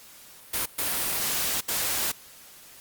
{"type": "noise bursts at uneven times", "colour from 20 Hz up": "white", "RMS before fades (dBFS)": -27, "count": 3, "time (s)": [[0.53, 0.66], [0.78, 1.61], [1.68, 2.12]], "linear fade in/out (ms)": 10, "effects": ["white hiss -49 dBFS RMS until 2.8 s", "Opus 48 kbps"]}